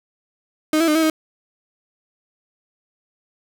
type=tone with pitch steps; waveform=35% pulse; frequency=309.9 / 330.4 / 304.3 / 322.1 / 314.7 Hz; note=D#4 / E4 / D#4 / E4 / D#4; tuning=-7 / +4 / -38 / -40 / +20 cents; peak=-13 dBFS; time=0.73-1.1 s; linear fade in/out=2 ms; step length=74 ms; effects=none